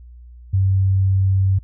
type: tone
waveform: sine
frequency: 96 Hz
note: G2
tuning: 36 cents flat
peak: -13 dBFS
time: 0.53-1.59 s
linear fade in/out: 10 ms
effects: added 60 Hz sine -38 dBFS peak until 1.63 s